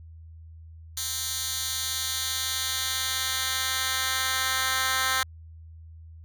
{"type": "tone with high-pass filter sweep", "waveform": "10% pulse", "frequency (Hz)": 261.6, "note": "C4", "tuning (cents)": 0, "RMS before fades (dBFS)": -28, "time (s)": [0.97, 5.23], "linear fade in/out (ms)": 2, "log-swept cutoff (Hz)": [5000, 1600], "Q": 0.96, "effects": ["added 81 Hz sine -43 dBFS peak until 6.24 s"]}